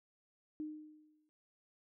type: tone with exponential decay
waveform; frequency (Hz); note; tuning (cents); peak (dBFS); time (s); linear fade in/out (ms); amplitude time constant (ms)
sine; 306.2; D#4; -28; -37; 0.6-1.29; 0; 150
effects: none